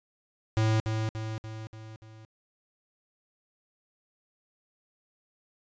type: tone with echo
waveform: square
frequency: 110 Hz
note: A2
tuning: in tune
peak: -23 dBFS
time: 0.57-0.8 s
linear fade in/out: 0 ms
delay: 290 ms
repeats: 5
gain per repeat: -5 dB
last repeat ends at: 2.25 s
effects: resampled to 16000 Hz